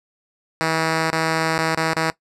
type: tone with dropouts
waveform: 5% pulse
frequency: 161.2 Hz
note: E3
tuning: 38 cents flat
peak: -7 dBFS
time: 0.61-2.1 s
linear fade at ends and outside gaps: 0 ms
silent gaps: 1.102-1.128 / 1.579-1.589 / 1.75-1.774 / 1.933-1.965 s
effects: noise-tail reverb RT60 0.1 s tail -18 dB re dry + low-pass 8000 Hz 12 dB/octave